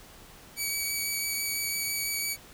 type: tone with vibrato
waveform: 10% pulse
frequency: 2272 Hz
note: C#7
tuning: 42 cents sharp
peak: -20 dBFS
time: 0.56-2.37 s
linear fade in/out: 50 ms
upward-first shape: triangle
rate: 6 Hz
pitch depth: 14 cents each way
effects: pink hiss -51 dBFS RMS until 2.53 s